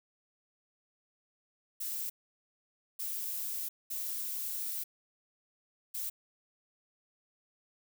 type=noise bursts at uneven times; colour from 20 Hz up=violet; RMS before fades=-37 dBFS; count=4; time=1.8-2.1 / 2.99-3.69 / 3.9-4.84 / 5.94-6.1 s; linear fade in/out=10 ms; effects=none